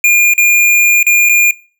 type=tone with dropouts; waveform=square; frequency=2416 Hz; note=D7; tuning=48 cents sharp; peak=-6 dBFS; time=0.04-1.51 s; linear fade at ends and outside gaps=2 ms; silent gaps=0.337-0.379 / 1.029-1.066 / 1.29-1.294 s; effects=noise-tail reverb RT60 0.4 s tail -23 dB re dry